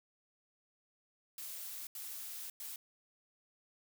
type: noise bursts at uneven times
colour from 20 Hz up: blue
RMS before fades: -45 dBFS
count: 3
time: 1.38-1.87 / 1.95-2.5 / 2.6-2.76 s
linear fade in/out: 2 ms
effects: none